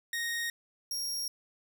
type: tone pair in turn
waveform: sawtooth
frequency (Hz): 1864.7 / 5588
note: A#6 / F8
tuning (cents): 0 / 0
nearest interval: octave + perfect fifth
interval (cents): 1900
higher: second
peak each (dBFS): -28 / -30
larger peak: first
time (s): 0.13-0.5 / 0.91-1.28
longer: neither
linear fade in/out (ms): 2
effects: none